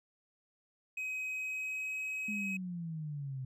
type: tone with pitch glide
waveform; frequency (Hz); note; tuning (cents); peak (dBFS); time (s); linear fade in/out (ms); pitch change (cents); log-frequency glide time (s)
triangle; 2529 to 2544; D#7 to D#7; +28 to +38; -34; 0.97-2.57; 5; +10; 1.3-1.98
type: exponential sweep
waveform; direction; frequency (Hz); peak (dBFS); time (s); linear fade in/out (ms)
sine; down; 213.4 to 128.4; -37; 2.28-3.45; 5
effects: none